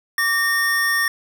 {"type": "tone pair together", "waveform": "square", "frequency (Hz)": [1156, 1835], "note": ["D6", "A#6"], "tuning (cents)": [-28, -28], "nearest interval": "minor sixth", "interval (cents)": 800, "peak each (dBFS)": [-27, -18], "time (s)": [0.18, 1.08], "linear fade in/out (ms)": 2, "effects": []}